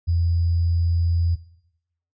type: tone with sample-and-hold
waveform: sine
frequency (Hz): 85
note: F2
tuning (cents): -46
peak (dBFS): -17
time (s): 0.07-1.36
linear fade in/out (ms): 20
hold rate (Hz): 4900
effects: noise-tail reverb RT60 0.8 s tail -19 dB re dry + resampled to 16000 Hz